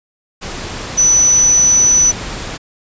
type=tone in noise; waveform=sine; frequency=5970 Hz; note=F#8; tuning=15 cents sharp; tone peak=-7 dBFS; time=0.97-2.12 s; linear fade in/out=20 ms; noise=pink; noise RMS=-25 dBFS; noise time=0.41-2.58 s; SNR=+15 dB; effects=resampled to 16000 Hz